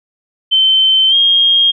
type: tone with pitch glide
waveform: sine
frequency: 3087 to 3239 Hz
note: G7 to G#7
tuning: -27 to -44 cents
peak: -7 dBFS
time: 0.51-1.72 s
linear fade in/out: 20 ms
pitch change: +83 cents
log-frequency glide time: 1.09-1.15 s
effects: none